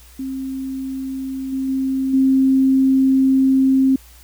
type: tone with level steps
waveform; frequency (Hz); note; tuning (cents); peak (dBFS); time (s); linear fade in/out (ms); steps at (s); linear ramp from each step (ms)
sine; 265.7; C4; +27; -23 / -19 / -17 / -11; 0.19-3.96; 5; 1.52 / 1.68 / 2.13; 10
effects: added 60 Hz sine -44 dBFS peak until 4.23 s + white hiss -48 dBFS RMS until 4.23 s